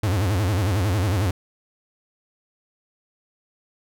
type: tone with vibrato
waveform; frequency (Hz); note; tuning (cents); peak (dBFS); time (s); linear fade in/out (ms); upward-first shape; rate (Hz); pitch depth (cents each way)
45% pulse; 97.8; G2; -4; -19; 0.03-1.31; 5; sine; 11; 210
effects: none